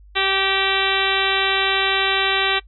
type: harmonic tone with a mistuned harmonic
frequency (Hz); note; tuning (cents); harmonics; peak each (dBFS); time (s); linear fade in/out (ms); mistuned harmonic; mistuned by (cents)
388; G4; -18; 1 / 2 / 3 / 4 / 5 / 6 / 7 / 8 / 9 / 10; -26 / -26 / -26 / -26 / -26 / -26 / -26 / -26 / -26 / -26; 0.15-2.6; 20; 5; -15
effects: noise-tail reverb RT60 0.1 s tail -21 dB re dry + added 50 Hz sine -43 dBFS peak until 2.67 s